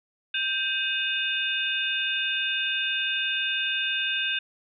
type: tone cluster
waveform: sine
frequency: 1572 / 2529 / 2859 / 3583 Hz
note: G6 / D#7 / F7 / A7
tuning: +4 / +28 / +40 / +31 cents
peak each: -30 dBFS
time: 0.34-4.39 s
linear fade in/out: 5 ms
effects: none